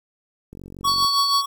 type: click train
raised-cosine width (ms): 3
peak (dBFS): -26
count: 25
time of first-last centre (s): 0.53-1.047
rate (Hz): 46.4
type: tone with tremolo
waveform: square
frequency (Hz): 1120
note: C#6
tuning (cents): +18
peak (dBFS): -17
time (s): 0.84-1.46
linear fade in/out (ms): 10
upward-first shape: triangle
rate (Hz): 6.3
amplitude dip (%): 70
type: tone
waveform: sine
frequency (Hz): 4470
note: C#8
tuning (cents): +14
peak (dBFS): -20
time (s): 0.87-1.42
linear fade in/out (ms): 20
effects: 9-bit